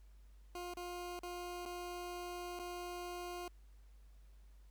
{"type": "tone with dropouts", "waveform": "20% pulse", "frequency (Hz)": 353.7, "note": "F4", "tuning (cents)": 22, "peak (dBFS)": -38, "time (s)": [0.55, 3.48], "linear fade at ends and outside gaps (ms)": 2, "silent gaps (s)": [[0.738, 0.77], [1.192, 1.232], [1.654, 1.659], [2.591, 2.596]], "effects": ["added 50 Hz sine -57 dBFS peak until 4.7 s", "pink hiss -75 dBFS RMS until 4.7 s"]}